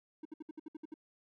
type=tone bursts; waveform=triangle; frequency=311.1 Hz; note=D#4; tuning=in tune; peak=-40 dBFS; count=9; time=0.23-0.941 s; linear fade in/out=5 ms; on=23 ms; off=63 ms; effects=none